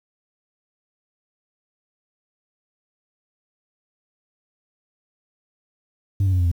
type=tone with pitch steps; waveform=sine; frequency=98 / 94.66 / 91.44 / 88.32 / 85.31 Hz; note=G2 / F#2 / F#2 / F2 / F2; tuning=0 / +40 / -20 / +20 / -40 cents; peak=-13 dBFS; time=6.2-6.515 s; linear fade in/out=5 ms; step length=63 ms; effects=tanh soft clip ceiling -15 dBFS + 8-bit